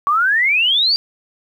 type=exponential sweep; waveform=sine; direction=up; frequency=1116 to 4785 Hz; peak=-12 dBFS; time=0.07-0.96 s; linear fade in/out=0 ms; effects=8-bit